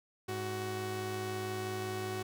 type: tone pair together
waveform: sawtooth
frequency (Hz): 104.7 / 373.1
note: G#2 / F#4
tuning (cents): +15 / +14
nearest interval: octave + minor seventh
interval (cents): 2199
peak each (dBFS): -36 / -33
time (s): 0.28-2.23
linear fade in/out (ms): 10
effects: none